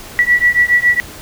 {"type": "beating tone pair", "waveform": "sine", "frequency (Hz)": [1943, 1950.2], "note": ["B6", "B6"], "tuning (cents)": [-29, -22], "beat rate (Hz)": 7.2, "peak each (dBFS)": -12, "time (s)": [0.19, 1], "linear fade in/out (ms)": 0, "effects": ["pink hiss -33 dBFS RMS until 1.21 s"]}